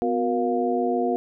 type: tone cluster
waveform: sine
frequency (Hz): 251.3 / 364.9 / 471.3 / 703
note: B3 / F#4 / A#4 / F5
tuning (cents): +30 / -24 / +19 / +11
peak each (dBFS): -26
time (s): 0.02-1.16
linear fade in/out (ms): 0
effects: none